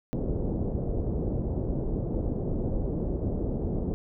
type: low-pass noise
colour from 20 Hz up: pink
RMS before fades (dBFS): -29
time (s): 0.13-3.94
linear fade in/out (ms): 0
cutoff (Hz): 520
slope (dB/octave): 24
effects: none